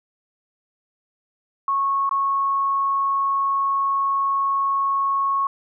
sine tone with dropouts, 1100 Hz, C#6, 14 cents flat, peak -18 dBFS, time 1.68-5.47 s, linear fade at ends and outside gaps 2 ms, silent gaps 2.093-2.111 s, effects none

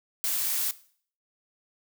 blue noise, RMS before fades -28 dBFS, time 0.24-0.71 s, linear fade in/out 0 ms, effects noise-tail reverb RT60 0.5 s tail -17 dB re dry

